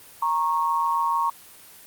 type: tone pair together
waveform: sine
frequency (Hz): 932.3 / 1098.9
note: A#5 / C#6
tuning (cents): 0 / -15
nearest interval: minor third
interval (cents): 285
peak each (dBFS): -23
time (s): 0.22-1.3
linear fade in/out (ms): 5
effects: white hiss -47 dBFS RMS until 1.86 s + Opus 24 kbps